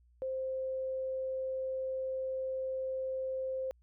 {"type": "tone", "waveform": "sine", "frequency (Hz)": 524, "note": "C5", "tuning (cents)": 2, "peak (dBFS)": -33, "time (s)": [0.22, 3.71], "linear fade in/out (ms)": 0, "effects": ["added 60 Hz sine -62 dBFS peak until 3.82 s"]}